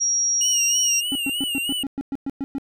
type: tone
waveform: sine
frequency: 5660 Hz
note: F8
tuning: 22 cents sharp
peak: -18 dBFS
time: 0-1.01 s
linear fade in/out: 20 ms
type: tone with vibrato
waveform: square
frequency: 2865 Hz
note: F7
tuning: 44 cents sharp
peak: -24 dBFS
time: 0.41-1.83 s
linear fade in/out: 2 ms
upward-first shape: sine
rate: 3.2 Hz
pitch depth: 74 cents each way
type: tone bursts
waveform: triangle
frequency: 274.9 Hz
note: C#4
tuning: 14 cents flat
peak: -21 dBFS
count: 11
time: 1.12-2.583 s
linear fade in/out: 0 ms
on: 33 ms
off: 110 ms
effects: none